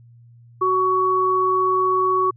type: tone pair together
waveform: sine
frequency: 373.1 / 1121 Hz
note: F#4 / C#6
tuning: +14 / +19 cents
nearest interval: octave + perfect fifth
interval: 1905 cents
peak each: -21 / -17 dBFS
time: 0.61-2.31 s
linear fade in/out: 10 ms
effects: added 118 Hz sine -45 dBFS peak until 2.36 s